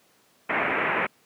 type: low-pass noise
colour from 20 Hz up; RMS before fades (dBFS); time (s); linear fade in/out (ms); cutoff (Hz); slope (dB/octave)
white; -25; 0.49-1.07; 10; 2400; 48
effects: pink hiss -61 dBFS RMS until 1.25 s + high-pass 200 Hz 12 dB/octave